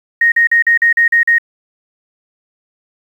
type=tone bursts; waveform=sine; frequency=1864.7 Hz; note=A#6; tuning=in tune; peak=-7 dBFS; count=8; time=0.21-1.384 s; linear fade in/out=5 ms; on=110 ms; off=42 ms; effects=7-bit